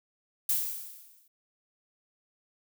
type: noise with exponential decay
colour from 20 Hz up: violet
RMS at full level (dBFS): -25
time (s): 0.49-1.28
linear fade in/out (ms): 5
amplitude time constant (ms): 170
effects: none